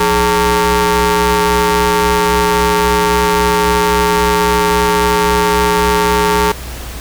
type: ring-modulated tone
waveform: sawtooth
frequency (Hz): 241.9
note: B3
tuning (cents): -36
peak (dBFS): -3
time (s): 0-6.52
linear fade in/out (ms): 5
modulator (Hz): 661
effects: added 61 Hz sine -26 dBFS peak until 7 s + pink hiss -29 dBFS RMS until 7 s